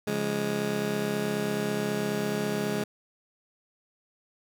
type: chord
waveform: 20% pulse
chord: Db major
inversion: none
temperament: just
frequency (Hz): 138.59 / 173.24 / 207.9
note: Db3 / F3 / Ab3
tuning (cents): 0 / -14 / +2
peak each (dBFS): -30 / -30 / -24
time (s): 0.07-2.84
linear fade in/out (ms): 5
effects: none